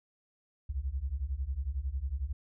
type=beating tone pair; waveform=sine; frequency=61.4 / 72.4 Hz; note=B1 / D2; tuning=-9 / -24 cents; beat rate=11 Hz; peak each=-35 / -34 dBFS; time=0.69-2.33 s; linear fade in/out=10 ms; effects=none